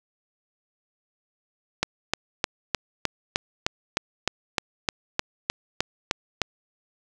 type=click train; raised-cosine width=0.2 ms; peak=-4 dBFS; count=16; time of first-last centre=1.83-6.417 s; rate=3.27 Hz; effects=none